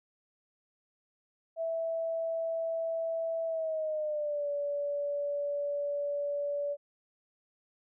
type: tone with pitch glide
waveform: sine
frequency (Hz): 657 to 575.3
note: E5 to D5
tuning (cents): -6 to -36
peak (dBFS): -30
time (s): 1.56-6.77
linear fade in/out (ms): 50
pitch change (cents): -230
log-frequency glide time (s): 3.46-4.49
effects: none